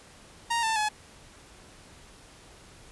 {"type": "tone with pitch steps", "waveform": "sawtooth", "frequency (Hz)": [932.3, 890.2, 850], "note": ["A#5", "A5", "G#5"], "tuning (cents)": [0, 20, 40], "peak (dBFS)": -21, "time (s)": [0.5, 0.89], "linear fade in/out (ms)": 10, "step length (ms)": 130, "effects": ["pink hiss -52 dBFS RMS until 2.91 s", "resampled to 24000 Hz"]}